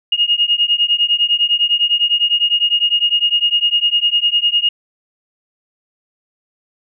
sine beating tone pair, 2853 / 2862.9 Hz, F7 / F7, +36 / +42 cents, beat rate 9.9 Hz, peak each -15 dBFS, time 0.12-4.69 s, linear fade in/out 5 ms, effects none

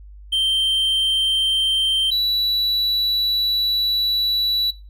triangle tone pair in turn, 3136 / 3940 Hz, G7 / B7, 0 / -5 cents, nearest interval major third, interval 395 cents, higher second, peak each -15 dBFS, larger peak neither, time 0.32-2.11 / 2.11-4.71 s, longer second, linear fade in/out 10 ms, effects noise-tail reverb RT60 0.3 s tail -20 dB re dry + added 50 Hz sine -38 dBFS peak until 4.89 s

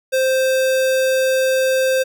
square tone, 523.3 Hz, C5, in tune, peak -15 dBFS, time 0.12-2.04 s, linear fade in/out 20 ms, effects none

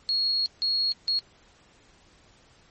sine tone bursts at uneven times, 4309 Hz, C#8, 50 cents flat, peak -22 dBFS, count 3, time 0.09-0.46 / 0.62-0.92 / 1.08-1.19 s, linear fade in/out 0 ms, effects pink hiss -58 dBFS RMS until 2.7 s + MP3 32 kbps

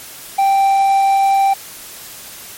triangle tone, 784 Hz, G5, in tune, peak -8 dBFS, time 0.38-1.54 s, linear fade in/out 10 ms, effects white hiss -34 dBFS RMS until 2.57 s + MP3 64 kbps

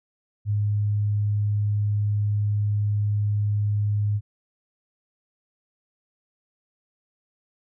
sine tone, 103.8 Hz, G#2, in tune, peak -20 dBFS, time 0.45-4.21 s, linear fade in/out 50 ms, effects none

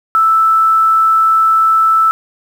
sine tone with quantisation, 1318.5 Hz, E6, in tune, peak -7 dBFS, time 0.15-2.11 s, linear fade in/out 0 ms, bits 6, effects none

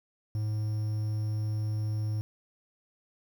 triangle tone with quantisation, 107.2 Hz, A2, 45 cents flat, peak -26 dBFS, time 0.35-2.21 s, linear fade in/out 0 ms, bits 9, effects none

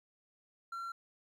triangle tone, 1365 Hz, F6, 40 cents flat, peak -37 dBFS, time 0.72-0.92 s, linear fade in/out 5 ms, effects 13-bit

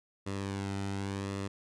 sawtooth tone with flanger, 98.5 Hz, G2, 9 cents sharp, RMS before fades -36 dBFS, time 0.26-1.48 s, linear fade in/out 10 ms, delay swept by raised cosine 1.3 to 1.81 ms, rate 0.9 Hz, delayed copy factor -0.55, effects resampled to 22050 Hz

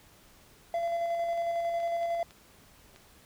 triangle tone with tremolo, 680 Hz, F5, 46 cents flat, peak -25 dBFS, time 0.74-2.23 s, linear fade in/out 2 ms, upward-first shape square, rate 11 Hz, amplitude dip 25%
clicks, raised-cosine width 0.2 ms, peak -34 dBFS, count 4, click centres 1.802 / 2.031 / 2.308 / 2.961 s
effects pink hiss -58 dBFS RMS until 3.25 s

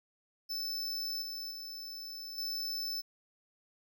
square tone with level steps, 5274 Hz, E8, in tune, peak -35 / -39 / -42 / -35 dBFS, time 0.49-3.02 s, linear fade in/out 20 ms, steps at 1.22 / 1.51 / 2.38 s, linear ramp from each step 2 ms, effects 12-bit

